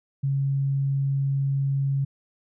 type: tone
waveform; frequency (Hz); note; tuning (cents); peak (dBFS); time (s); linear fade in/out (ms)
sine; 137.7; C#3; -11; -21; 0.23-2.05; 10
effects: none